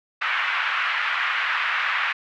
pink band-pass noise, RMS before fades -24 dBFS, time 0.21-2.13 s, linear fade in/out 10 ms, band 1200 to 2600 Hz, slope 24 dB/octave, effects none

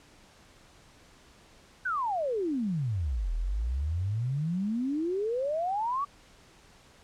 sine exponential two-way sweep, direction down then up, 1568 to 38.89 to 1171 Hz, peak -27 dBFS, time 1.85-6.05 s, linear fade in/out 10 ms, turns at 3.33 s, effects pink hiss -57 dBFS RMS until 7.03 s + low-pass 8000 Hz 12 dB/octave

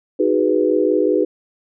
sine chord, G# minor seventh, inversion second, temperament equal, 311.1 / 370 / 415.3 / 493.9 Hz, D#4 / F#4 / G#4 / B4, 0 / 0 / 0 / 0 cents, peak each -19 dBFS, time 0.19-1.25 s, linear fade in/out 10 ms, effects none

